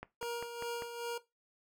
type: click train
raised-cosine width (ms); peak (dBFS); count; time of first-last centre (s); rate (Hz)
0.5; -27; 5; 0.03-0.822; 5.05
type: tone with tremolo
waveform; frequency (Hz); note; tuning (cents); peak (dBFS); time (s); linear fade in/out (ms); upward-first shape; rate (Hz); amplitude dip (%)
25% pulse; 472.1; A#4; +22; -32; 0.21-1.18; 5; sine; 2.5; 55
effects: noise-tail reverb RT60 0.2 s tail -17 dB re dry